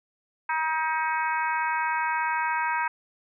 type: harmonic tone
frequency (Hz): 316.8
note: D#4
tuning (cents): +31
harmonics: 3 / 4 / 5 / 6 / 7 / 8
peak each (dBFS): -26 / -34 / -30 / -37 / -35 / -38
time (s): 0.49-2.88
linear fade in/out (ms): 5
effects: none